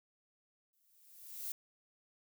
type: noise with exponential growth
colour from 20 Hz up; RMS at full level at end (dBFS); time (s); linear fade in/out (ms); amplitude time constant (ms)
violet; -39; 0.73-1.52; 2; 170
effects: none